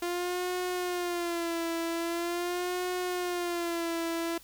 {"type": "tone with vibrato", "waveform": "sawtooth", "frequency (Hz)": 347.2, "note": "F4", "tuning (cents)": -10, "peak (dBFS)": -26, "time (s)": [0.02, 4.38], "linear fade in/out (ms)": 5, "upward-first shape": "sine", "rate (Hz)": 0.43, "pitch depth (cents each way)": 74, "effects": ["added 50 Hz sine -61 dBFS peak until 4.43 s", "white hiss -55 dBFS RMS until 4.43 s"]}